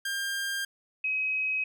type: tone pair in turn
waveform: sawtooth / sine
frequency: 1600 / 2540 Hz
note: G6 / D#7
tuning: +35 / +35 cents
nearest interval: minor sixth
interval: 800 cents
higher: second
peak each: -26 dBFS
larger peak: neither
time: 0.05-0.65 / 1.04-1.64 s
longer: neither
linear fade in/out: 5 ms
effects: none